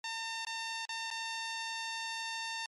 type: tone with dropouts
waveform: 10% pulse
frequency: 906 Hz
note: A#5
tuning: 50 cents flat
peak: -28 dBFS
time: 0.04-2.66 s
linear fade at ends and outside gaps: 2 ms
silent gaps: 0.45-0.468 / 0.854-0.891 / 1.104-1.111 s
effects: MP3 48 kbps